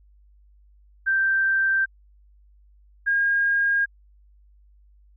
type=tone pair in turn; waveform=sine; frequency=1568 / 1622.4 Hz; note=G6 / G#6; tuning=0 / -41 cents; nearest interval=minor second; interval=59 cents; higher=second; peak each=-18 dBFS; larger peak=neither; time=1.06-1.86 / 3.06-3.86 s; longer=neither; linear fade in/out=20 ms; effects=added 50 Hz sine -52 dBFS peak until 5.16 s